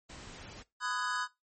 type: noise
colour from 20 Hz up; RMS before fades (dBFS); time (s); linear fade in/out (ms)
pink; -48; 0.09-0.63; 10
type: chord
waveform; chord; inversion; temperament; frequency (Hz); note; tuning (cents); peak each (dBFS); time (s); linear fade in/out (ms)
square; G# minor seventh; first; equal with one note detuned; 1003.9 / 1244.5 / 1480 / 1661.2; B5 / D#6 / F#6 / G#6; +28 / 0 / 0 / 0; -38; 0.8-1.28; 50
effects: noise-tail reverb RT60 0.2 s tail -20 dB re dry + MP3 32 kbps